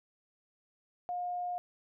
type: tone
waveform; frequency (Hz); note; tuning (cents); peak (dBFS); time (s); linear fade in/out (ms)
sine; 713; F5; +36; -33; 1.09-1.58; 0
effects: none